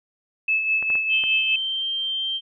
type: tone with tremolo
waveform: sine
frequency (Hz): 2608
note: E7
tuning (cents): -19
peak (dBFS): -17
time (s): 0.48-1.56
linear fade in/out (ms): 5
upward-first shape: sine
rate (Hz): 4.9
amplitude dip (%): 50
type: clicks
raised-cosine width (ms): 0.5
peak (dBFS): -21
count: 4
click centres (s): 0.826 / 0.902 / 0.954 / 1.238
type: tone with pitch glide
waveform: sine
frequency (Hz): 3117 to 3151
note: G7 to G7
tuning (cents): -11 to +8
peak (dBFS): -23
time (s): 1.09-2.41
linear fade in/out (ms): 50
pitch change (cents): +19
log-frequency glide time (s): 1.56-1.88
effects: none